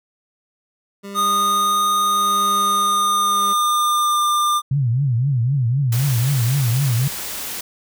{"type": "tone with tremolo", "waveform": "25% pulse", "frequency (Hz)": 199.5, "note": "G3", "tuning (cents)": 31, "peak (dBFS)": -25, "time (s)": [1.03, 3.54], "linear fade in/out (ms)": 20, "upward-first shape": "sine", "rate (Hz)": 0.83, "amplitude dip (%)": 55}
{"type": "tone with pitch glide", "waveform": "square", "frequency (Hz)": [1231, 1197.3], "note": ["D#6", "D6"], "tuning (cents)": [-19, 33], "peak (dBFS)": -16, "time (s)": [1.14, 4.62], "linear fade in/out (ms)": 50, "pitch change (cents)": -48, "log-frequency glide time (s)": [2.44, 4.22]}
{"type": "tone with vibrato", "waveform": "sine", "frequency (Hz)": 128.4, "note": "C3", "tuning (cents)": -32, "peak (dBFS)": -15, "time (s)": [4.71, 7.08], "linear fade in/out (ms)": 5, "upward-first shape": "triangle", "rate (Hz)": 3.9, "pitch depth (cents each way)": 240}
{"type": "noise", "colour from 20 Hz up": "white", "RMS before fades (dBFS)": -28, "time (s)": [5.92, 7.61], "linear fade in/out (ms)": 5}
{"effects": []}